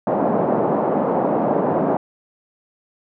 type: band-pass noise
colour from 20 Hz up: white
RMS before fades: -19 dBFS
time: 0.07-1.97 s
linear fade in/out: 2 ms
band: 160 to 790 Hz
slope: 24 dB/octave
effects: none